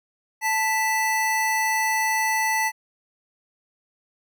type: tone pair together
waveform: square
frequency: 880 / 1975.5 Hz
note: A5 / B6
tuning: 0 / 0 cents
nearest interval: octave + major second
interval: 1400 cents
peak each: -24 dBFS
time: 0.41-2.72 s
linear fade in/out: 50 ms
effects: none